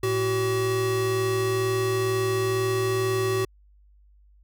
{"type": "tone pair together", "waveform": "square", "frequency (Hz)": [112.62, 380], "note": ["A2", "F#4"], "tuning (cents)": [41, 46], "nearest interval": "octave + major sixth", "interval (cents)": 2105, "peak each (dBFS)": [-29, -24], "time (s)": [0.03, 3.45], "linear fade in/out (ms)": 5, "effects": ["added 50 Hz sine -53 dBFS peak until 4.43 s"]}